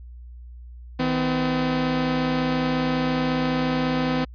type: tone pair together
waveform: sawtooth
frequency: 160 / 254.5 Hz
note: D#3 / C4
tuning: +49 / -48 cents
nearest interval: minor sixth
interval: 803 cents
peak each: -23 / -18 dBFS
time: 0.99-4.25 s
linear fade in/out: 10 ms
effects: added 60 Hz sine -38 dBFS peak until 4.34 s + resampled to 11025 Hz